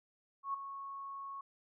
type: tone with ADSR envelope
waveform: sine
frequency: 1102 Hz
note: C#6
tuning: 11 cents flat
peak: -32 dBFS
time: 0.43-1.41 s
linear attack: 110 ms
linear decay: 7 ms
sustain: -10 dB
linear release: 4 ms
effects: none